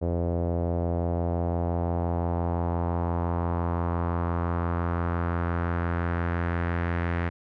sawtooth tone with low-pass filter sweep, 85.8 Hz, F2, 30 cents flat, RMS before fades -27 dBFS, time 0.01-7.3 s, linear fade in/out 20 ms, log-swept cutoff 550 to 1900 Hz, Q 2.4, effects none

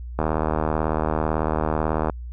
click train, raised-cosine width 1 ms, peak -8 dBFS, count 150, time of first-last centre 0.19-2.098 s, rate 78.1 Hz, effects added 60 Hz sine -31 dBFS peak until 2.32 s

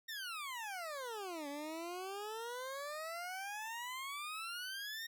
20% pulse exponential two-way sweep, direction down then up, 1864.7 to 280.4 to 1864.7 Hz, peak -37 dBFS, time 0.08-5.07 s, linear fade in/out 10 ms, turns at 1.48 s, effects none

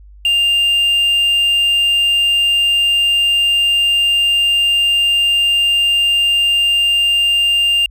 triangle tone with quantisation, 2800 Hz, F7, 4 cents sharp, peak -9 dBFS, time 0.25-7.86 s, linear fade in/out 2 ms, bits 6, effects added 50 Hz sine -37 dBFS peak until 7.9 s

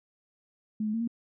sine tone with pitch steps, 215 / 213.3 / 227.3 / 233.5 Hz, A3 / G#3 / A#3 / A#3, -40 / +46 / -43 / +3 cents, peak -27 dBFS, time 0.8-1.076 s, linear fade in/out 5 ms, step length 69 ms, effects none

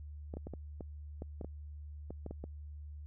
clicks, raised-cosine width 2 ms, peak -29 dBFS, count 12, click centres 0.339 / 0.37 / 0.47 / 0.537 / 0.808 / 1.221 / 1.412 / 1.446 / 2.106 / 2.263 / 2.31 / 2.44 s, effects added 74 Hz sine -44 dBFS peak until 3.06 s

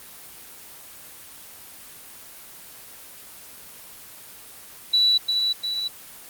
sine tone with echo, 3943 Hz, B7, 4 cents flat, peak -15 dBFS, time 4.93-5.18 s, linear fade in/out 10 ms, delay 350 ms, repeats 2, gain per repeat -4 dB, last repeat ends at 5.88 s, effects white hiss -43 dBFS RMS until 6.29 s + Opus 24 kbps

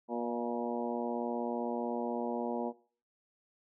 harmonic tone with a mistuned harmonic, 119.4 Hz, A#2, 42 cents sharp, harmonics 2 / 3 / 4 / 5 / 6 / 7 / 8, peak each -37 / -39 / -40 / -41 / -42 / -42 / -43 dBFS, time 0.08-2.73 s, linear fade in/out 50 ms, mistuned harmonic 6, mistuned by -39 cents, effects noise-tail reverb RT60 0.4 s tail -17 dB re dry

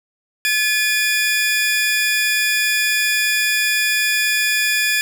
sawtooth tone pair together, 1716.3 / 2435 Hz, A6 / D#7, -44 / -38 cents, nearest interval tritone, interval 606 cents, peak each -15 dBFS, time 0.45-5.01 s, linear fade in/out 0 ms, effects none

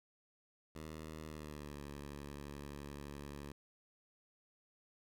10% pulse tone with pitch glide, 78.1 to 71.62 Hz, D#2 to D2, +7 to -43 cents, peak -38 dBFS, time 0.75-3.52 s, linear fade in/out 5 ms, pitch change -150 cents, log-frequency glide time 1.24-1.8 s, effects none

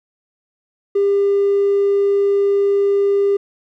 triangle tone, 400.1 Hz, G4, 35 cents sharp, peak -9 dBFS, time 0.95-3.37 s, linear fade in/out 10 ms, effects tanh soft clip ceiling -9 dBFS

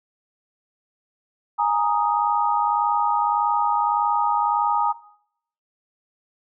sine chord, Ab suspended second, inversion none, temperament equal, 830.6 / 932.3 / 1244.5 Hz, Ab5 / Bb5 / Eb6, 0 / 0 / 0 cents, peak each -22 / -21 / -24 dBFS, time 1.58-4.93 s, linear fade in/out 20 ms, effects noise-tail reverb RT60 0.7 s tail -19 dB re dry

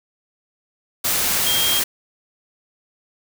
sine tone in noise, 3222 Hz, G7, 47 cents sharp, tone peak -20 dBFS, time 1.46-1.8 s, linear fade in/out 10 ms, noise white, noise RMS -20 dBFS, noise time 1.04-1.84 s, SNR -3 dB, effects none

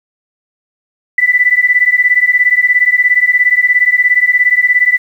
sine beating tone pair, 1975.5 / 1992.5 Hz, B6 / B6, 0 / +15 cents, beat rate 17 Hz, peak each -10 dBFS, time 1.18-4.98 s, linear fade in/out 5 ms, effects 7-bit

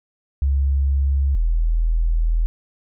sine tone pair in turn, 68.8 / 40.91 Hz, C#2 / E1, -12 / -12 cents, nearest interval major sixth, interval 900 cents, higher first, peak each -15 / -15 dBFS, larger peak neither, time 0.42-1.35 / 1.35-2.46 s, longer second, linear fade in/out 0 ms, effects none

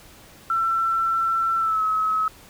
sine tone with pitch glide, 1343 to 1284.6 Hz, E6 to E6, +32 to -45 cents, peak -19 dBFS, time 0.5-2.28 s, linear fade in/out 2 ms, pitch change -77 cents, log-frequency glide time 1.58-1.83 s, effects pink hiss -48 dBFS RMS until 2.49 s

